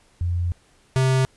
sine / square tone pair in turn, 87.2 / 131.22 Hz, F2 / C3, -2 / +5 cents, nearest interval perfect fifth, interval 707 cents, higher second, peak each -20 / -17 dBFS, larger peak second, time 0.21-0.52 / 0.96-1.25 s, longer first, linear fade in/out 0 ms, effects pink hiss -58 dBFS RMS until 1.36 s + resampled to 24000 Hz

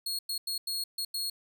sawtooth tone bursts at uneven times, 4320 Hz, C#8, 45 cents flat, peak -28 dBFS, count 6, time 0.06-0.19 / 0.29-0.38 / 0.47-0.58 / 0.67-0.84 / 0.98-1.05 / 1.14-1.3 s, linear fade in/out 5 ms, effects none

